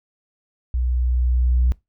sine tone with level ramp, 61.8 Hz, B1, 2 cents sharp, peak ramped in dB -18 to -12 dBFS, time 0.74-1.72 s, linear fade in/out 0 ms, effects noise-tail reverb RT60 0.2 s tail -23 dB re dry + tanh soft clip ceiling -11 dBFS

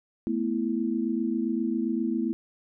sine chord, A suspended second, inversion none, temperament just, 220 / 247.5 / 330 Hz, A3 / B3 / E4, 0 / +4 / +2 cents, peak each -29 dBFS, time 0.27-2.33 s, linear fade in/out 0 ms, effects none

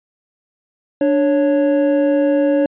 triangle tone pair together, 293.7 / 554.4 Hz, D4 / C#5, 0 / 0 cents, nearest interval major seventh, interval 1100 cents, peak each -13 dBFS, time 1.01-2.66 s, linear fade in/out 2 ms, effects resampled to 8000 Hz

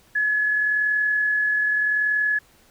sine tone with amplitude modulation, 1700 Hz, G#6, 40 cents sharp, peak -17 dBFS, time 0.15-2.39 s, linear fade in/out 10 ms, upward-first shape sine, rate 40.8 Hz, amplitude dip 30%, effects pink hiss -56 dBFS RMS until 2.7 s

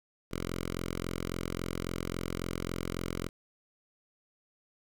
5% pulse tone with notch filter, 43.65 Hz, F1, in tune, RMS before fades -36 dBFS, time 0.31-3.29 s, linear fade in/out 10 ms, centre 720 Hz, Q 1.9, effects 10-bit

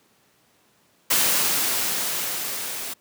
white noise with level ramp, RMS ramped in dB -19 to -32 dBFS, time 1.1-2.94 s, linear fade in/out 10 ms, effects pink hiss -61 dBFS RMS until 3 s + high-pass 150 Hz 12 dB/octave

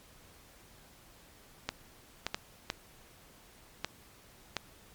clicks, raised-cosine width 0.2 ms, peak -14 dBFS, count 6, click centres 1.69 / 2.266 / 2.345 / 2.701 / 3.846 / 4.567 s, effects pink hiss -58 dBFS RMS until 4.94 s + MP3 96 kbps

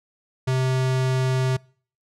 square tone, 130 Hz, C3, 11 cents flat, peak -20 dBFS, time 0.47-1.57 s, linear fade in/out 10 ms, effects noise-tail reverb RT60 0.5 s tail -26 dB re dry + low-pass 8000 Hz 12 dB/octave

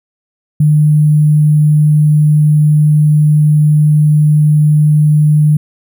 sine tone with sample-and-hold, 151 Hz, D3, 48 cents sharp, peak -5 dBFS, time 0.6-5.57 s, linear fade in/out 5 ms, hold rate 11025 Hz, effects none

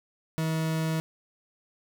40% pulse tone, 160.1 Hz, D#3, 50 cents sharp, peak -25 dBFS, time 0.38-1 s, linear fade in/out 0 ms, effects none

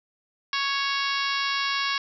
harmonic tone, 554.4 Hz, C#5, in tune, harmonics 2 / 3 / 4 / 5 / 6 / 7 / 8 / 9 / 10, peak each -29 / -31 / -32 / -33 / -34 / -34 / -35 / -36 / -36 dBFS, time 0.53-1.98 s, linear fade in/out 2 ms, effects none

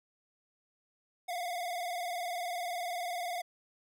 square tone with vibrato, 705 Hz, F5, 16 cents sharp, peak -35 dBFS, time 1.28-3.42 s, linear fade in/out 10 ms, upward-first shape square, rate 20 Hz, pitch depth 61 cents each way, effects none

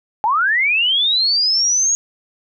sine linear sweep, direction up, 817 to 6670 Hz, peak -13 dBFS, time 0.24-1.95 s, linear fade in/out 0 ms, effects none

